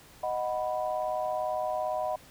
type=chord; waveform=sine; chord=B major; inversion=first; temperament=equal; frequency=622.3 / 740 / 987.8 Hz; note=D#5 / F#5 / B5; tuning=0 / 0 / 0 cents; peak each=-31 / -32 / -36 dBFS; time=0.23-2.16 s; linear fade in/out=5 ms; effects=pink hiss -54 dBFS RMS until 2.3 s